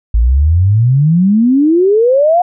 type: exponential sweep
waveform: sine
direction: up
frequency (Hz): 53 to 730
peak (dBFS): -6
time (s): 0.14-2.42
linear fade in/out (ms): 5
effects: none